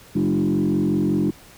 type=tone with frequency modulation; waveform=sine; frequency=250.5 Hz; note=B3; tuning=25 cents sharp; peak=-16 dBFS; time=0.15-1.31 s; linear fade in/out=10 ms; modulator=45.4 Hz; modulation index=2.2; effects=tanh soft clip ceiling -13 dBFS + pink hiss -47 dBFS RMS until 1.57 s